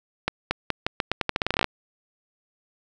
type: accelerating click train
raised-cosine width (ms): 0.3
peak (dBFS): -6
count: 18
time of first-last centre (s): 0.28-1.643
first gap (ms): 230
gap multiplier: 0.84
effects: none